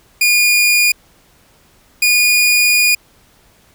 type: tone pair in turn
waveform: sawtooth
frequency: 2434 / 2446 Hz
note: D#7 / D#7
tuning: -39 / -30 cents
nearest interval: unison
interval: 9 cents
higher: second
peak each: -6 dBFS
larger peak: neither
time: 0.21-0.92 / 2.02-2.95 s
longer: second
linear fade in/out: 5 ms
effects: pink hiss -51 dBFS RMS until 3.74 s